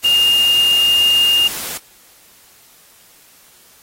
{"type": "tone in noise", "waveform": "sine", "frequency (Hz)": 2824, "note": "F7", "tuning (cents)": 19, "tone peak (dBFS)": -10, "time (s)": [0.04, 1.48], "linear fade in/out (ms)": 10, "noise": "white", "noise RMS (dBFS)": -26, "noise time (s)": [0.03, 1.78], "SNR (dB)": 13, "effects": ["white hiss -48 dBFS RMS until 3.82 s", "AAC 48 kbps"]}